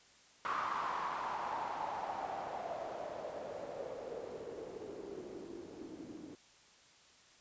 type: noise with low-pass filter sweep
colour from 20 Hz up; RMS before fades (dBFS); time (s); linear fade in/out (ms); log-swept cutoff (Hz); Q
blue; -42; 0.45-6.35; 0; 1200 to 290; 5
effects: white hiss -63 dBFS RMS until 7.4 s + resampled to 16000 Hz